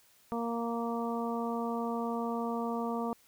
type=harmonic tone; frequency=232.9 Hz; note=A#3; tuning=1 cent flat; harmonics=1 / 2 / 3 / 4 / 5; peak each=-34 / -37 / -39 / -40 / -41 dBFS; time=0.32-3.13 s; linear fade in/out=0 ms; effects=white hiss -64 dBFS RMS until 3.27 s